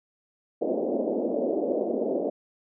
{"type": "band-pass noise", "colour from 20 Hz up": "white", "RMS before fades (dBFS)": -27, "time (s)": [0.61, 2.3], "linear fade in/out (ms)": 10, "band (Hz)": [220, 620], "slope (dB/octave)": 48, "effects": []}